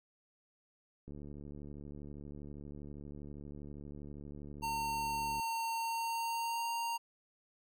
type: click train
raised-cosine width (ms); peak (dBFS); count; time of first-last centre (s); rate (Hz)
3; -36; 314; 1.08-5.397; 72.5
type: tone with pitch glide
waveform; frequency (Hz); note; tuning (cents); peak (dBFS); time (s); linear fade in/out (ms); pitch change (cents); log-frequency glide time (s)
square; 912 to 928.5; A#5 to A#5; -38 to -7; -35; 4.62-6.98; 20; +31; 5.76-6.71
effects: none